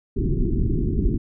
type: low-pass noise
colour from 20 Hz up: pink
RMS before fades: -21 dBFS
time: 0.16-1.18 s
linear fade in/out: 10 ms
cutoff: 400 Hz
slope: 96 dB/octave
effects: none